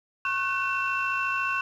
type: tone cluster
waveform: sine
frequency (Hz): 1093 / 1459 / 1513 / 2696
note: C#6 / F#6 / F#6 / E7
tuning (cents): -25 / -25 / +38 / +38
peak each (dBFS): -28 / -37 / -29 / -28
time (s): 0.25-1.61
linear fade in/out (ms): 2
effects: tanh soft clip ceiling -18 dBFS + 10-bit